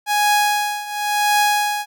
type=tone with tremolo; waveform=sawtooth; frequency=830.6 Hz; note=G#5; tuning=in tune; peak=-9 dBFS; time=0.06-1.86 s; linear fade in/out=50 ms; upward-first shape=triangle; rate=0.94 Hz; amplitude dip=85%; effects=none